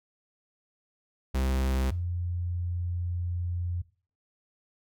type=tone pair in turn; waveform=45% pulse / sine; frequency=65.6 / 87.65 Hz; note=C2 / F2; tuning=+5 / +7 cents; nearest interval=perfect fourth; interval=502 cents; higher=second; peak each=-25 / -28 dBFS; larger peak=first; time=1.34-1.91 / 1.91-3.82 s; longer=second; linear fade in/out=10 ms; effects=noise-tail reverb RT60 0.4 s tail -19 dB re dry